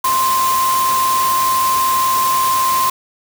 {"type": "tone in noise", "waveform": "sine", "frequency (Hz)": 1046.5, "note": "C6", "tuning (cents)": 0, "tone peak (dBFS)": -13, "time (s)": [0.04, 2.9], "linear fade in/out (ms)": 5, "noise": "white", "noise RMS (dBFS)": -22, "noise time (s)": [0.04, 2.9], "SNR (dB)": 6, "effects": []}